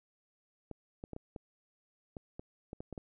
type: clicks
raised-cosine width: 2 ms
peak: -29 dBFS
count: 11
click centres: 0.713 / 1.039 / 1.133 / 1.164 / 1.362 / 2.168 / 2.395 / 2.731 / 2.805 / 2.927 / 2.978 s
effects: none